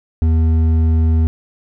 sine tone with hard clipping, 80.6 Hz, E2, 38 cents flat, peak -12 dBFS, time 0.22-1.27 s, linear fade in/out 0 ms, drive 7 dB, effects none

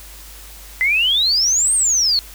sine exponential two-way sweep, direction up then down, 2000 to 8870 to 4240 Hz, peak -13 dBFS, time 0.81-2.19 s, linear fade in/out 0 ms, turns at 1.74 s, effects added 50 Hz sine -39 dBFS peak until 2.34 s + white hiss -40 dBFS RMS until 2.34 s

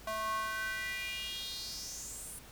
square tone with high-pass filter sweep, 218.4 Hz, A3, 13 cents flat, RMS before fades -39 dBFS, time 0.07-2.39 s, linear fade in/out 5 ms, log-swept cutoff 810 to 10000 Hz, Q 4.4, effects added 55 Hz sine -56 dBFS peak until 2.51 s + pink hiss -54 dBFS RMS until 2.51 s

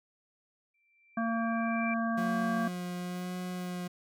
sine tone with exponential growth, 2349 Hz, D7, in tune, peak -33 dBFS, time 0.74-1.94 s, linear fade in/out 5 ms, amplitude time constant 260 ms
harmonic tone, 228.2 Hz, A#3, 37 cents flat, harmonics 1 / 3 / 5 / 7, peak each -30 / -35 / -37 / -38 dBFS, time 1.17-2.68 s, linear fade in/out 5 ms
40% pulse tone with vibrato, 179.8 Hz, F#3, 49 cents flat, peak -34 dBFS, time 2.17-3.88 s, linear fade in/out 10 ms, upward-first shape sine, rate 1 Hz, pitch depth 15 cents each way
effects none

